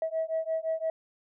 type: beating tone pair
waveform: sine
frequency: 642 / 647.8 Hz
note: E5 / E5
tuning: -46 / -30 cents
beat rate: 5.8 Hz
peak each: -30 dBFS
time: 0.02-0.9 s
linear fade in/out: 2 ms
effects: tanh soft clip ceiling -22 dBFS